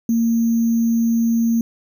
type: tone with sample-and-hold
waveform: sine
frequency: 230 Hz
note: A#3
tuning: 23 cents flat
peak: -14 dBFS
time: 0.09-1.61 s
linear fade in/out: 2 ms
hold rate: 6300 Hz
effects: none